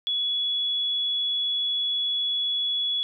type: tone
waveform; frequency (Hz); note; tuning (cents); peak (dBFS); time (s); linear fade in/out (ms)
sine; 3387; G#7; +33; -23; 0.07-3.03; 0
effects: none